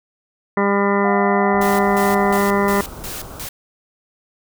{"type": "harmonic tone", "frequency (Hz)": 200.3, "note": "G3", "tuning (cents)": 38, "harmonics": [1, 2, 3, 4, 5, 6, 7, 9, 10], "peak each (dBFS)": [-19, -19, -24, -27, -22, -26, -29, -28, -28], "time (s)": [0.57, 2.81], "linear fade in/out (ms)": 2}
{"type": "tone with pitch glide", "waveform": "sine", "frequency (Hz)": [720, 745], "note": ["F#5", "F#5"], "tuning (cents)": [-47, 12], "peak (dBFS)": -21, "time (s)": [1.04, 2.38], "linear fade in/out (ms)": 10, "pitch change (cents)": 59, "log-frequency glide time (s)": [1.37, 1.47]}
{"type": "low-pass noise", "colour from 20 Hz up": "pink", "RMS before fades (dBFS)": -35, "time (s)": [1.53, 3.47], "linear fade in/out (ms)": 5, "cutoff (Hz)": 1500, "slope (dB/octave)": 96}
{"type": "noise with tremolo", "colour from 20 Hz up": "white", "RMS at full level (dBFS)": -30, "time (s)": [1.61, 3.49], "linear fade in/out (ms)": 5, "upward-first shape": "square", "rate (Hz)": 2.8, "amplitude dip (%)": 80}
{"effects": []}